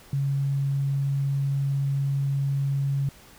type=tone; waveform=sine; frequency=138.59 Hz; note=C#3; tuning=in tune; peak=-22 dBFS; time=0.13-3.09 s; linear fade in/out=2 ms; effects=pink hiss -51 dBFS RMS until 3.38 s